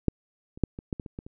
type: clicks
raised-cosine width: 3 ms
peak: -8 / -30 / -9 / -24 / -16 / -21 / -26 / -23 / -29 dBFS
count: 9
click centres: 0.083 / 0.575 / 0.637 / 0.789 / 0.928 / 0.998 / 1.062 / 1.189 / 1.265 s
effects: none